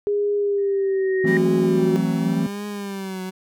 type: tone with pitch glide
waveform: sine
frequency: 410 to 369.5 Hz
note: G#4 to F#4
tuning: -22 to -2 cents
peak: -18 dBFS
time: 0.07-1.96 s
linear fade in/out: 0 ms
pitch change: -180 cents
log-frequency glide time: 0.36-1.4 s
type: tone with exponential growth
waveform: sine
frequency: 1864.7 Hz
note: A#6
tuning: in tune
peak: -19 dBFS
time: 0.58-1.37 s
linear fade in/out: 1 ms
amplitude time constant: 170 ms
type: chord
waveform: triangle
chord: F# half-diminished seventh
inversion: third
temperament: just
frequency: 166.5 / 185 / 222 / 266.4 Hz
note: E3 / F#3 / A3 / C4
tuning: +18 / 0 / +16 / +31 cents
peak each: -21 / -25 / -22 / -23 dBFS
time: 1.24-2.47 s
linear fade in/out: 5 ms
type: tone with vibrato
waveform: 30% pulse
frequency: 196 Hz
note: G3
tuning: in tune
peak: -25 dBFS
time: 1.26-3.31 s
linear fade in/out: 20 ms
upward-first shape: triangle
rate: 0.89 Hz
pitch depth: 98 cents each way
effects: none